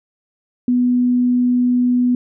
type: tone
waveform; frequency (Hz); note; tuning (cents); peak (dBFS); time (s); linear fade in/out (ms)
sine; 246.9; B3; 0; -12; 0.68-2.15; 2
effects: none